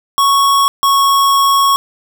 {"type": "tone pair in turn", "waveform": "square", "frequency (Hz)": [1108.7, 1104.4], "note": ["C#6", "C#6"], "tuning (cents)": [0, -7], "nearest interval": "unison", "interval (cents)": 7, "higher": "first", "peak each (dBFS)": -9, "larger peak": "neither", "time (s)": [[0.18, 0.68], [0.83, 1.76]], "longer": "second", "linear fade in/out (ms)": 0, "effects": []}